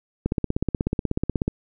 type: click train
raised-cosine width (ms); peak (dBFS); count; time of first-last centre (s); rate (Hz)
3; -9; 21; 0.26-1.48; 16.4
effects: none